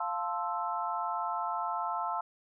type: chord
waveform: sine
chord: F major seventh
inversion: none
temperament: equal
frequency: 698.5 / 880 / 1046.5 / 1318.5 Hz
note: F5 / A5 / C6 / E6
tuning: 0 / 0 / 0 / 0 cents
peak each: -37 / -35 / -37 / -36 dBFS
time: 0-2.21 s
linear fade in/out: 5 ms
effects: none